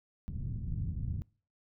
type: low-pass noise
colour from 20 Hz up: white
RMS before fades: -36 dBFS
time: 0.28-1.22 s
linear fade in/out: 0 ms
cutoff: 150 Hz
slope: 24 dB/octave
effects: noise-tail reverb RT60 0.4 s tail -23 dB re dry